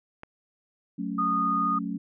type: click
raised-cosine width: 0.5 ms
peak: -25 dBFS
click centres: 0.234 s
type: chord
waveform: sine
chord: F# minor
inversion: none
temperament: equal with one note detuned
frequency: 185 / 220 / 278 Hz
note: F#3 / A3 / C#4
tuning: 0 / 0 / +5 cents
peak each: -33 dBFS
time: 0.98-1.98 s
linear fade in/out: 10 ms
type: tone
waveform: sine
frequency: 1233 Hz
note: D#6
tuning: 16 cents flat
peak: -23 dBFS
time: 1.18-1.79 s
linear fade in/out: 10 ms
effects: none